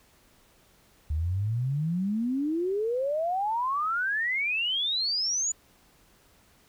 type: exponential sweep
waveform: sine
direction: up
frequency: 72.9 to 7030 Hz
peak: -25 dBFS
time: 1.1-5.52 s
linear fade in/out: 5 ms
effects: pink hiss -61 dBFS RMS until 6.68 s